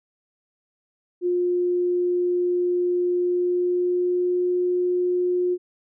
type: tone with pitch glide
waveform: sine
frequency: 355.5 to 358.6 Hz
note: F4 to F4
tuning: +31 to +46 cents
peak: -19 dBFS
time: 1.21-5.58 s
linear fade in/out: 50 ms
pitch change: +15 cents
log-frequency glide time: 3.16-4.47 s
effects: none